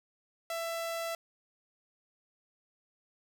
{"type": "tone", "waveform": "sawtooth", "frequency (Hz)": 666, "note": "E5", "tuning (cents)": 18, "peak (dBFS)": -30, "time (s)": [0.5, 1.15], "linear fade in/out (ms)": 2, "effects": []}